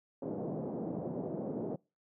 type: band-pass noise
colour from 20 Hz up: pink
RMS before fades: -38 dBFS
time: 0.22-1.76 s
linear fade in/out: 5 ms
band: 160 to 600 Hz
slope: 24 dB/octave
effects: noise-tail reverb RT60 0.3 s tail -26 dB re dry